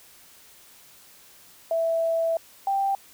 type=tone pair in turn; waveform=sine; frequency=659.3 / 786.2 Hz; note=E5 / G5; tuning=0 / +5 cents; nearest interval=minor third; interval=305 cents; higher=second; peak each=-21 dBFS; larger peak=neither; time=1.71-2.37 / 2.67-2.95 s; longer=first; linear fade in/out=2 ms; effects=white hiss -52 dBFS RMS until 3.13 s